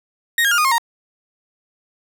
35% pulse tone with pitch steps, 1864.7 / 1623.3 / 1413.2 / 1230.2 / 1071 / 932.4 Hz, A#6 / G#6 / F6 / D#6 / C6 / A#5, 0 / -40 / +20 / -20 / +40 / 0 cents, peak -12 dBFS, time 0.38-0.782 s, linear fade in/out 2 ms, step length 67 ms, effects none

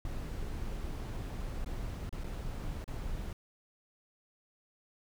brown noise with dropouts, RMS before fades -38 dBFS, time 0.05-3.33 s, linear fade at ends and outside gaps 2 ms, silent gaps 1.646-1.66 / 2.093-2.126 / 2.237-2.241 / 2.843-2.878 s, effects none

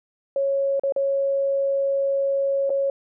sine tone with dropouts, 551 Hz, C#5, 11 cents flat, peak -19 dBFS, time 0.36-2.9 s, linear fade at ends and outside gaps 2 ms, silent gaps 0.796-0.835 / 0.923-0.962 / 2.695-2.702 s, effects none

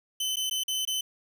sawtooth tone with dropouts, 3044 Hz, F#7, 48 cents sharp, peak -24 dBFS, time 0.2-1.01 s, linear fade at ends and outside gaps 5 ms, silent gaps 0.359-0.368 / 0.498-0.51 / 0.636-0.68 / 0.852-0.874 s, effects none

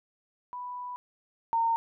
sine tone pair in turn, 987.8 / 916.3 Hz, B5 / A#5, 0 / -30 cents, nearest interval minor second, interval 130 cents, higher first, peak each -35 / -23 dBFS, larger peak second, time 0.53-0.96 / 1.53-1.76 s, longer first, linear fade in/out 0 ms, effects none

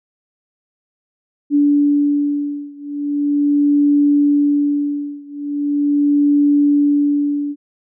sine beating tone pair, 289.1 / 289.5 Hz, D4 / D4, -27 / -25 cents, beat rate 0.4 Hz, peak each -15 / -16 dBFS, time 1.5-7.56 s, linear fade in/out 50 ms, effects none

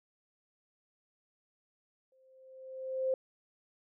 sine tone with exponential growth, 523.3 Hz, C5, in tune, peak -26 dBFS, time 2.12-3.14 s, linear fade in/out 2 ms, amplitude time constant 220 ms, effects none

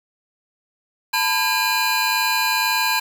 square tone cluster, 892 / 994 / 1620 / 2419 / 4067 Hz, A5 / B5 / G#6 / D#7 / C8, +23 / +11 / -43 / -49 / -50 cents, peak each -25 dBFS, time 1.13-3 s, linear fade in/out 10 ms, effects 7-bit

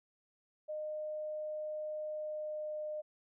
sine tone with pitch glide, 612 to 608.5 Hz, D#5 to D#5, -29 to -39 cents, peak -37 dBFS, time 0.68-3.02 s, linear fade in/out 20 ms, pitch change -10 cents, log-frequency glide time 2.08-2.85 s, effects none

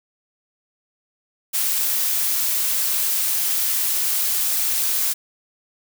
blue noise, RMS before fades -21 dBFS, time 1.53-5.14 s, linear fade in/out 20 ms, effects none

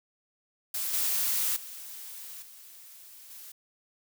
blue noise with level steps, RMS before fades -32 / -28 / -43 / -50 / -46 dBFS, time 0.74-3.52 s, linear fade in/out 5 ms, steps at 0.93 / 1.56 / 2.42 / 3.3 s, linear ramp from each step 5 ms, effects none

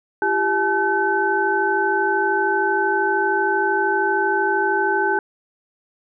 sine tone cluster, 342 / 394.9 / 857 / 1524 Hz, F4 / G4 / A5 / G6, -36 / +13 / -46 / -49 cents, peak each -27 / -22 / -21 / -21 dBFS, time 0.22-5.19 s, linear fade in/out 2 ms, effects none

